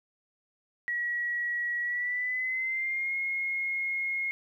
sine tone with pitch glide, 1919 to 2154 Hz, A#6 to C7, +50 to +50 cents, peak -28 dBFS, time 0.88-4.31 s, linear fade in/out 0 ms, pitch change +200 cents, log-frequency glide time 1.81-3.15 s, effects 11-bit

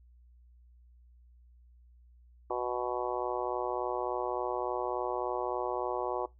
harmonic tone, 123.47 Hz, B2, in tune, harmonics 3 / 4 / 5 / 6 / 7 / 8 / 9, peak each -36 / -37 / -38 / -39 / -39 / -40 / -41 dBFS, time 2.5-6.26 s, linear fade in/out 5 ms, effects noise-tail reverb RT60 0.2 s tail -22 dB re dry + added 60 Hz sine -56 dBFS peak until 6.39 s

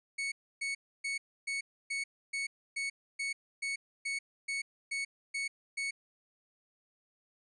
40% pulse tone bursts, 2217 Hz, C#7, in tune, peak -32 dBFS, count 14, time 0.18-5.91 s, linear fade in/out 10 ms, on 140 ms, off 290 ms, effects resampled to 22050 Hz

